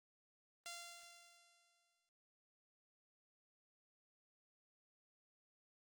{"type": "tone with exponential decay", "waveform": "5% pulse", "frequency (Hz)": 690, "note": "F5", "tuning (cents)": -21, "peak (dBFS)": -35, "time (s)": [0.66, 2.09], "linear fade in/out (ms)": 0, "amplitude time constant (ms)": 310, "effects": ["Opus 32 kbps"]}